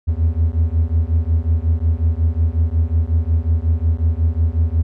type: beating tone pair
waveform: triangle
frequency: 78.6 / 84.1 Hz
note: D#2 / E2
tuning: +18 / +35 cents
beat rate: 5.5 Hz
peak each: -15 dBFS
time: 0.07-4.83 s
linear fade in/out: 20 ms
effects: none